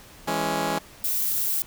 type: chord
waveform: 10% pulse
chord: C# minor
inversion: first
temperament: just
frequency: 166.31 / 207.9 / 277.2 Hz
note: E3 / G#3 / C#4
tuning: +16 / +2 / 0 cents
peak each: -21 dBFS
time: 0.27-0.79 s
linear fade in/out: 10 ms
type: noise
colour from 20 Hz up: violet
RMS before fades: -25 dBFS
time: 1.04-1.62 s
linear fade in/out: 0 ms
effects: pink hiss -48 dBFS RMS until 1.66 s